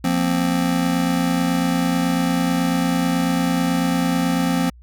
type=chord; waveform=square; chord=F suspended fourth; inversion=none; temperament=just; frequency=174.61 / 232.8 / 261.9 Hz; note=F3 / Bb3 / C4; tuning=0 / -2 / +2 cents; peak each=-22 / -26 / -21 dBFS; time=0.04-4.7 s; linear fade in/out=5 ms; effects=added 60 Hz sine -42 dBFS peak until 4.82 s